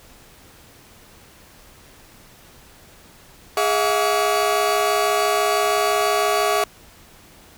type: tone cluster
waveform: 40% pulse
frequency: 414.5 / 650 / 716 / 1139 Hz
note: G#4 / E5 / F5 / C#6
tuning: -3 / -24 / +43 / +47 cents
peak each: -22 dBFS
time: 3.57-6.64 s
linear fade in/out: 2 ms
effects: pink hiss -48 dBFS RMS until 7.57 s